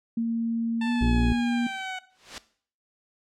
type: tone with pitch glide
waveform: sine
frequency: 229.8 to 238.6 Hz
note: A#3 to A#3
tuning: -25 to +41 cents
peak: -23 dBFS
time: 0.17-1.67 s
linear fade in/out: 5 ms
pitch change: +66 cents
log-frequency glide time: 0.84-0.89 s
type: linear sweep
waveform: 15% pulse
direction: down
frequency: 890 to 743 Hz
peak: -25 dBFS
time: 0.81-1.99 s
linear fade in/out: 5 ms
type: harmonic tone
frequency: 58.27 Hz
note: A#1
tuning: in tune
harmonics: 1 / 2 / 3 / 5 / 6 / 7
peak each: -23 / -29 / -33 / -37 / -39 / -40 dBFS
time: 1.01-1.33 s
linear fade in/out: 5 ms
type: noise with exponential growth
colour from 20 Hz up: white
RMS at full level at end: -31 dBFS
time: 2.1-2.38 s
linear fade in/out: 0 ms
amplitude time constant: 60 ms
effects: noise-tail reverb RT60 0.5 s tail -17 dB re dry + low-pass 5000 Hz 12 dB/octave